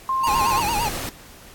sine tone, 1056 Hz, C6, 16 cents sharp, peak -19 dBFS, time 0.09-0.6 s, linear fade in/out 2 ms
square tone with vibrato, 880 Hz, A5, in tune, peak -22 dBFS, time 0.23-0.89 s, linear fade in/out 10 ms, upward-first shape sine, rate 8.8 Hz, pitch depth 140 cents each way
pink noise, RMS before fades -29 dBFS, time 0.27-1.09 s, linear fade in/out 0 ms
effects pink hiss -45 dBFS RMS until 1.54 s + AAC 64 kbps

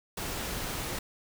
pink noise, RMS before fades -35 dBFS, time 0.17-0.99 s, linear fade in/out 5 ms, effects none

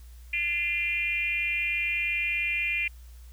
sine tone with frequency modulation, 2399 Hz, D7, 36 cents sharp, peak -25 dBFS, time 0.33-2.88 s, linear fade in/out 5 ms, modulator 335 Hz, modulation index 0.9, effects added 60 Hz sine -44 dBFS peak until 3.32 s + white hiss -60 dBFS RMS until 3.32 s

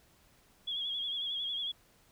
sine tone with vibrato, 3328 Hz, G#7, 3 cents sharp, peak -33 dBFS, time 0.67-1.72 s, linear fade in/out 10 ms, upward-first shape sine, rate 11 Hz, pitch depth 56 cents each way, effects pink hiss -65 dBFS RMS until 2.11 s

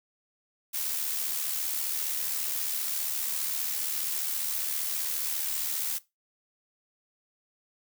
blue noise with amplitude modulation, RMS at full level -29 dBFS, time 0.73-5.99 s, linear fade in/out 20 ms, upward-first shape sine, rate 74.9 Hz, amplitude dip 45%, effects noise-tail reverb RT60 0.2 s tail -18 dB re dry

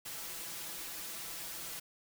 white noise with comb filter, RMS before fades -43 dBFS, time 0.05-1.8 s, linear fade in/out 10 ms, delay 6 ms, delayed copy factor +0.95, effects none

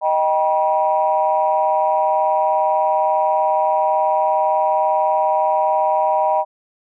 sine chord, Eb augmented, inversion none, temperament equal with one note detuned, 622.3 / 784 / 963.5 Hz, Eb5 / G5 / B5, 0 / 0 / -43 cents, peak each -18 dBFS, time 0.01-6.45 s, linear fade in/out 50 ms, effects tanh soft clip ceiling -5 dBFS

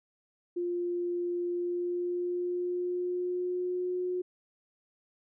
sine tone with pitch glide, 350.6 to 362.1 Hz, F4 to F#4, +7 to -37 cents, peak -29 dBFS, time 0.56-4.22 s, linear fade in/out 10 ms, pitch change +56 cents, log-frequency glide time 1.49-3.96 s, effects none

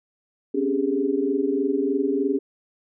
sine tone cluster, 262.4 / 282.2 / 397.8 / 421 Hz, C4 / C#4 / G4 / G#4, +5 / +31 / +25 / +24 cents, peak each -28 / -24 / -24 / -28 dBFS, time 0.54-2.39 s, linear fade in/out 10 ms, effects none

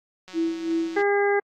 click train, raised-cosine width 0.2 ms, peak -26 dBFS, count 137, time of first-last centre 0.28-1.015 s, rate 185 Hz
sine tone with tremolo, 329.6 Hz, E4, in tune, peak -20 dBFS, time 0.33-1.02 s, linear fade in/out 50 ms, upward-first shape sine, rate 2.9 Hz, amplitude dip 70%
harmonic tone, 404.5 Hz, G#4, 46 cents flat, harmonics 1 / 2 / 3 / 4 / 5, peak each -20 / -26 / -35 / -28 / -30 dBFS, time 0.96-1.4 s, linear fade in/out 10 ms
effects AAC 64 kbps

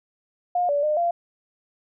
sine tone with pitch steps, 712 / 576 / 606 / 689 Hz, F5 / D5 / D#5 / F5, +33 / -34 / -46 / -24 cents, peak -19 dBFS, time 0.55-1.11 s, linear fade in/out 5 ms, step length 140 ms, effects none

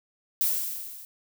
violet noise with level ramp, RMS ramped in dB -23 to -45 dBFS, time 0.41-1.05 s, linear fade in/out 0 ms, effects none

